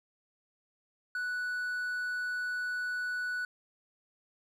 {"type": "tone", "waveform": "triangle", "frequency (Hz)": 1480, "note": "F#6", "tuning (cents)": 0, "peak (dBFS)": -30, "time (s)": [1.15, 3.45], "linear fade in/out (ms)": 2, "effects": []}